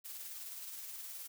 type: noise with tremolo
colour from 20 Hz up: blue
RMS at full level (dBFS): -45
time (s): 0.04-1.28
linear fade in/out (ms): 20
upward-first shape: sine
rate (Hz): 19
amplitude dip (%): 30
effects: none